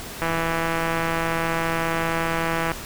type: click train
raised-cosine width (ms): 0.5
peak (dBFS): -9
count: 413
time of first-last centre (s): 0.22-2.717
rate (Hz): 165
effects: pink hiss -35 dBFS RMS until 2.85 s